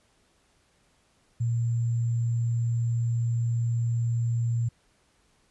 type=tone with sample-and-hold; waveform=sine; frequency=117.4 Hz; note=A#2; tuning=13 cents sharp; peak=-23 dBFS; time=1.4-4.69 s; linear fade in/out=10 ms; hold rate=7350 Hz; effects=pink hiss -66 dBFS RMS until 5.5 s + resampled to 24000 Hz